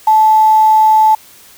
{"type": "tone with quantisation", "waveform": "sine", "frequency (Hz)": 870, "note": "A5", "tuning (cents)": -20, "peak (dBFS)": -5, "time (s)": [0.07, 1.15], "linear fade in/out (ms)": 5, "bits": 5, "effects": ["white hiss -41 dBFS RMS until 1.57 s"]}